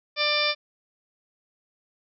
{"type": "harmonic tone", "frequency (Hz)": 594, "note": "D5", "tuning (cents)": 20, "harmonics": [1, 2, 3, 4, 5, 6, 7, 8, 9], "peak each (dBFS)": [-29, -31, -33, -26, -37, -28, -37, -29, -32], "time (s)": [0.16, 0.55], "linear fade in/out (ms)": 50, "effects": []}